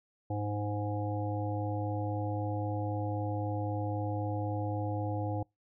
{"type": "harmonic tone", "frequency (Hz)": 103.83, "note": "G#2", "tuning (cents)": 0, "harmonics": [1, 3, 5, 7, 8], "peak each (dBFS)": [-33, -38, -40, -41, -42], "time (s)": [0.3, 5.43], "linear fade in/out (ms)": 5, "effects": ["noise-tail reverb RT60 0.2 s tail -26 dB re dry"]}